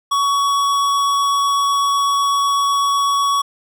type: tone with hard clipping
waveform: sine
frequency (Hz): 1123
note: C#6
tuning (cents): +22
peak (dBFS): -16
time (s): 0.11-3.42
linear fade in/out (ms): 10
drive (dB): 16
effects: none